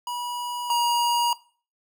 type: tone pair in turn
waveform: square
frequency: 970 / 952.2 Hz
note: B5 / A#5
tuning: -31 / +37 cents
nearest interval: unison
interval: 32 cents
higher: first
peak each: -29 / -20 dBFS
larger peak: second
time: 0.07-0.7 / 0.7-1.33 s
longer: neither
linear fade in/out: 2 ms
effects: noise-tail reverb RT60 0.4 s tail -19 dB re dry